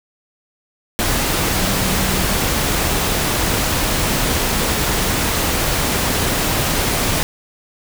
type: tone in noise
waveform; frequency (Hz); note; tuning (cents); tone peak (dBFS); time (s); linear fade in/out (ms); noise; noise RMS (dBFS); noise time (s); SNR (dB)
sine; 189.9; F#3; +45; -24; 1.61-2.24; 0; pink; -18; 0.99-7.23; -9
effects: none